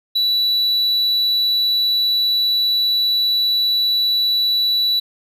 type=tone; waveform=triangle; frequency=3945 Hz; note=B7; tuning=3 cents flat; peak=-13 dBFS; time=0.15-5 s; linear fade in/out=10 ms; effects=none